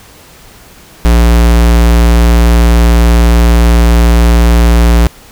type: tone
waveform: square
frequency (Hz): 58.27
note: A#1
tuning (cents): 0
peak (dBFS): -4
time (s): 1.05-5.07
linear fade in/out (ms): 0
effects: pink hiss -37 dBFS RMS until 5.31 s